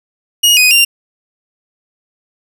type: tone with pitch steps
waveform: sawtooth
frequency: 2879 / 2496 / 2780 Hz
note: F#7 / D#7 / F7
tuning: -48 / +5 / -9 cents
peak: -3 dBFS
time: 0.43-0.85 s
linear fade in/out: 10 ms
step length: 140 ms
effects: none